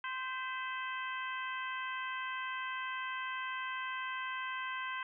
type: harmonic tone with a mistuned harmonic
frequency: 520 Hz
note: C5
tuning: 11 cents flat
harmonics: 2 / 3 / 4 / 5 / 6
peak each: -40 / -41 / -45 / -46 / -49 dBFS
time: 0.04-5.03 s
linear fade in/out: 2 ms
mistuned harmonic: 4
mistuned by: -49 cents
effects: none